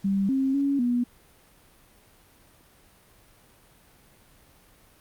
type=tone with pitch steps; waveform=sine; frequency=196.1 / 267.5 / 279.2 / 243.1 Hz; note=G3 / C4 / C#4 / B3; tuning=+1 / +38 / +13 / -27 cents; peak=-21 dBFS; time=0.04-1.04 s; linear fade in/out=10 ms; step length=250 ms; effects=pink hiss -57 dBFS RMS until 5 s + Opus 48 kbps